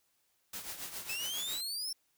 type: noise with tremolo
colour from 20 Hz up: white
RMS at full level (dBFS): -40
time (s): 0.53-1.61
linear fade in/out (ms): 5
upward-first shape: triangle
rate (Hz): 7.3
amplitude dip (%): 70
type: exponential sweep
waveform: sawtooth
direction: up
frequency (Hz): 2573 to 5450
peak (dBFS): -33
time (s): 1.09-1.93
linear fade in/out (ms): 5
effects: white hiss -75 dBFS RMS until 2.17 s